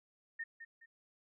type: tone with echo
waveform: sine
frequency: 1829 Hz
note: A#6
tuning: 33 cents flat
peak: -38 dBFS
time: 0.39-0.44 s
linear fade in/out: 10 ms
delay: 210 ms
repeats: 2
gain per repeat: -9 dB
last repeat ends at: 0.86 s
effects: none